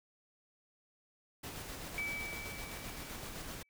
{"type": "noise with tremolo", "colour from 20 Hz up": "pink", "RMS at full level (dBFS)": -44, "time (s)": [1.43, 3.63], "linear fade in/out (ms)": 10, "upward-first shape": "square", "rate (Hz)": 7.8, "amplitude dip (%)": 25}
{"type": "tone with exponential decay", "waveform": "sine", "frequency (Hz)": 2300, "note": "D7", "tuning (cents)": -37, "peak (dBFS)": -34, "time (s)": [1.98, 3.69], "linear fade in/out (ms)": 0, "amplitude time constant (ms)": 370}
{"effects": []}